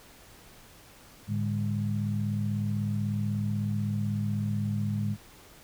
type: tone cluster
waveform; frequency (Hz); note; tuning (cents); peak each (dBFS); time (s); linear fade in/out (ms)
sine; 107.6 / 147.7 / 203.8; A2 / D3 / G#3; -38 / +10 / -32; -29 / -35 / -31; 1.27-5.17; 50
effects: pink hiss -53 dBFS RMS until 5.63 s